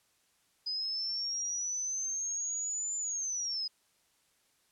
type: linear two-way sweep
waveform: sine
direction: up then down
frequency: 4978 to 7130 to 4978 Hz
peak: -32 dBFS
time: 0.66-3.68 s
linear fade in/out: 10 ms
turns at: 2.96 s
effects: white hiss -71 dBFS RMS until 4.71 s + low-pass 11000 Hz 12 dB/octave